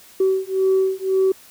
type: beating tone pair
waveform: sine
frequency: 380 / 381.9 Hz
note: F#4 / G4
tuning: +46 / -45 cents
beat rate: 1.9 Hz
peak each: -18 dBFS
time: 0.2-1.32 s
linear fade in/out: 5 ms
effects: tanh soft clip ceiling -10 dBFS + white hiss -47 dBFS RMS until 1.5 s